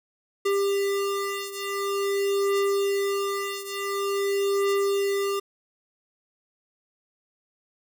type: beating tone pair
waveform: square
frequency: 397.5 / 397.97 Hz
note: G4 / G4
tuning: +24 / +26 cents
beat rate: 0.47 Hz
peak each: -26 / -29 dBFS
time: 0.45-5.4 s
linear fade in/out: 10 ms
effects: none